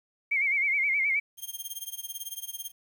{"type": "tone with vibrato", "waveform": "sine", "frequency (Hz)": 2205, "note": "C#7", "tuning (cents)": -10, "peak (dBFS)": -23, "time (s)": [0.31, 1.2], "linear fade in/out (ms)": 10, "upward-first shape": "sine", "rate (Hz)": 9.5, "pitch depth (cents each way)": 87}
{"type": "tone with tremolo", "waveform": "5% pulse", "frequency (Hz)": 3198, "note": "G7", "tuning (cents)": 34, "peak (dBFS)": -24, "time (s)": [1.37, 2.72], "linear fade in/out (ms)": 50, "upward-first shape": "sine", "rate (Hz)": 18, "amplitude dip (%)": 90}
{"effects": ["10-bit"]}